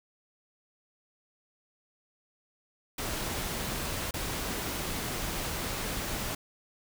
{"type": "noise with dropouts", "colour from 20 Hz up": "pink", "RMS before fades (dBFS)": -34, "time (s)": [2.98, 6.35], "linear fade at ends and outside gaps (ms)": 5, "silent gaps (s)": [4.11, 4.139], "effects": []}